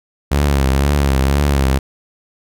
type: tone with vibrato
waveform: sawtooth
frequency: 69.3 Hz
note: C#2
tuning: in tune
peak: -8 dBFS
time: 0.31-1.79 s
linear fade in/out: 10 ms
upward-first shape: triangle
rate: 2 Hz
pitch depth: 94 cents each way
effects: none